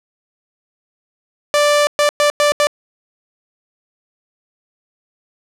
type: tone bursts at uneven times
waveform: sawtooth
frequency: 587.3 Hz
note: D5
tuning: in tune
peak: -7 dBFS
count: 5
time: 1.54-1.87 / 1.99-2.09 / 2.2-2.3 / 2.4-2.52 / 2.6-2.67 s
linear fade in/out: 0 ms
effects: low-pass 10000 Hz 12 dB/octave